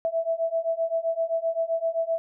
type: beating tone pair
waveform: sine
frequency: 655 / 662.7 Hz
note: E5 / E5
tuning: -11 / +9 cents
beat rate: 7.7 Hz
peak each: -27 / -26 dBFS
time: 0.05-2.18 s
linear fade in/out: 0 ms
effects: none